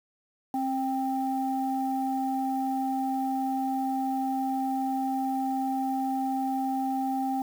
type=tone pair together; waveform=sine; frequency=266.1 / 789 Hz; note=C4 / G5; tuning=+29 / +11 cents; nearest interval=octave + perfect fifth; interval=1882 cents; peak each=-28 dBFS; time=0.54-7.42 s; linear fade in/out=2 ms; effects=tanh soft clip ceiling -18 dBFS + 8-bit